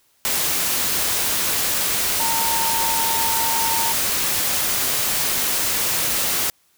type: tone in noise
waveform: sine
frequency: 911 Hz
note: A#5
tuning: 40 cents flat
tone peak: -23 dBFS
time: 2.2-3.92 s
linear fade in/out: 0 ms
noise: white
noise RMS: -21 dBFS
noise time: 0.25-6.5 s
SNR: -5 dB
effects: white hiss -61 dBFS RMS until 6.77 s